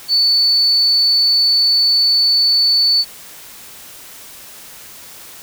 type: tone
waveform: sine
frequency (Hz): 4480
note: C#8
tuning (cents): +18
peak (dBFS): -10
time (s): 0.08-3.05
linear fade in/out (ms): 50
effects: white hiss -37 dBFS RMS until 5.42 s